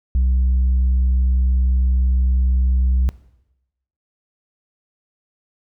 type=tone; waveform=sine; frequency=63.5 Hz; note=B1; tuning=49 cents sharp; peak=-11 dBFS; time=0.15-3.09 s; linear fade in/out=0 ms; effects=noise-tail reverb RT60 0.9 s tail -21 dB re dry + tanh soft clip ceiling -12 dBFS